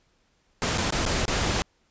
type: noise with dropouts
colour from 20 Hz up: pink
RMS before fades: -25 dBFS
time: 0.62-1.62 s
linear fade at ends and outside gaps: 0 ms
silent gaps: 0.775-0.781 / 0.905-0.924 / 1.053-1.063 / 1.254-1.28 s
effects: pink hiss -67 dBFS RMS until 1.9 s + resampled to 16000 Hz